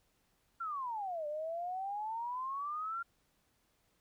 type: exponential two-way sweep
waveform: sine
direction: down then up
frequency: 1396.9 to 587 to 1396.9 Hz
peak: -36 dBFS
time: 0.6-3.03 s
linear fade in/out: 10 ms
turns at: 1.27 s
effects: pink hiss -75 dBFS RMS until 4 s